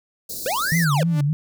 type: band-stop noise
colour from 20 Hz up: white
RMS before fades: -31 dBFS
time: 0.29-0.85 s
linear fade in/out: 10 ms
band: 640 to 3900 Hz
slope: 96 dB/octave
type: linear two-way sweep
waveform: square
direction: up then down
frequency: 464 to 2093 to 464 Hz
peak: -22 dBFS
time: 0.46-1.03 s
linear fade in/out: 0 ms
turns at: 0.77 s
type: tone with vibrato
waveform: sine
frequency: 155.4 Hz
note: D#3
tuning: 2 cents flat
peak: -17 dBFS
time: 0.72-1.33 s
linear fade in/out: 0 ms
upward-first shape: sine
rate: 3.4 Hz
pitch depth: 160 cents each way
type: tone with exponential growth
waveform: sawtooth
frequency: 293.7 Hz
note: D4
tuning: in tune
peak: -22 dBFS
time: 0.98-1.21 s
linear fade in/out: 5 ms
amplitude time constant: 50 ms
effects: none